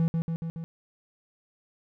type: tone with echo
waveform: triangle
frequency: 164.81 Hz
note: E3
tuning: in tune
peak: -19 dBFS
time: 0-0.08 s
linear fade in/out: 0 ms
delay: 140 ms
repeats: 4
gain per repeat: -3 dB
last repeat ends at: 0.64 s
effects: none